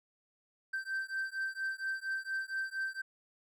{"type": "beating tone pair", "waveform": "triangle", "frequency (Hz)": [1557, 1561.3], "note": ["G6", "G6"], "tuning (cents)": [-12, -7], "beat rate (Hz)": 4.3, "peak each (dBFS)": [-36, -36], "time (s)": [0.73, 3.02], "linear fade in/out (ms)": 10, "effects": []}